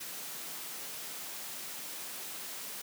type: high-pass noise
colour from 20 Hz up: white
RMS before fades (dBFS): -42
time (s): 0-2.82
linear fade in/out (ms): 10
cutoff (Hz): 140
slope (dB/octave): 24
effects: none